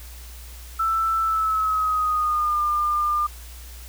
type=tone with pitch glide; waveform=sine; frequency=1326 to 1202 Hz; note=E6 to D6; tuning=+10 to +40 cents; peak=-19 dBFS; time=0.79-3.27 s; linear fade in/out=10 ms; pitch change=-170 cents; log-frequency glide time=1.21-2.59 s; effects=added 60 Hz sine -38 dBFS peak until 3.88 s + white hiss -45 dBFS RMS until 3.88 s